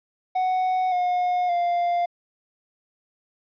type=tone with pitch steps; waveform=triangle; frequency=742 / 719.6 / 697.9 Hz; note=F#5 / F#5 / F5; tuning=+5 / -48 / -1 cents; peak=-18 dBFS; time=0.35-2.06 s; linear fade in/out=10 ms; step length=570 ms; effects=resampled to 11025 Hz + 10-bit